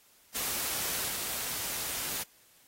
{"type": "noise with level steps", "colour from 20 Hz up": "white", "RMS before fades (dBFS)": [-33, -35], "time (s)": [0.34, 2.24], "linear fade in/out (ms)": 20, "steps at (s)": 1.08, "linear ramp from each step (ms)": 10, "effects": ["white hiss -62 dBFS RMS until 2.67 s", "AAC 48 kbps"]}